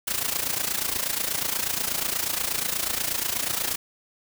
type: noise with amplitude modulation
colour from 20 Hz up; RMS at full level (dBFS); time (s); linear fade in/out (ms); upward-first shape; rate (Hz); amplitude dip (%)
white; -24; 0.07-3.76; 10; sine; 28.3; 75
effects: none